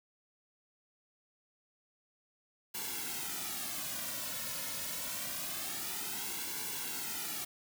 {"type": "noise with flanger", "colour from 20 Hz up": "white", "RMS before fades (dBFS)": -39, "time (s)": [2.74, 7.45], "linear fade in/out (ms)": 10, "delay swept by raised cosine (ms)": [1.6, 2.55], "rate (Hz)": 0.26, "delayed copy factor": -0.8, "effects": []}